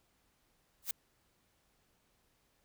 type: noise with exponential growth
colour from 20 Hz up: blue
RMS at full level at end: -29 dBFS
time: 0.82-0.91 s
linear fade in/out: 5 ms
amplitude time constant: 18 ms
effects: pink hiss -74 dBFS RMS until 2.64 s